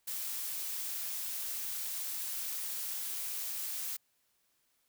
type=noise; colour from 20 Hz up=blue; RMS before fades=-38 dBFS; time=0.07-3.97 s; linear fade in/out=10 ms; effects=white hiss -75 dBFS RMS until 4.88 s